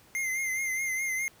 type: tone with vibrato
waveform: square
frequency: 2093 Hz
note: C7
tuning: in tune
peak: -29 dBFS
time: 0.15-1.28 s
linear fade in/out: 0 ms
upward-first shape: triangle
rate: 4.8 Hz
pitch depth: 52 cents each way
effects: pink hiss -58 dBFS RMS until 1.4 s + high-pass 60 Hz 12 dB/octave